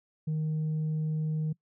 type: tone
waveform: sine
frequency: 155.56 Hz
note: D#3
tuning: in tune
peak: -25 dBFS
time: 0.27-1.53 s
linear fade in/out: 10 ms
effects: noise-tail reverb RT60 0.1 s tail -23 dB re dry + tanh soft clip ceiling -26 dBFS